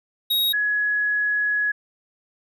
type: tone pair in turn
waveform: square / sine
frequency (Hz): 3784 / 1682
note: A#7 / G#6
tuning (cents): +25 / +22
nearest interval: octave + major second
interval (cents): 1403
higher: first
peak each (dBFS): -19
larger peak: neither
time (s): 0.3-0.53 / 0.53-1.72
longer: second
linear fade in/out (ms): 10
effects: none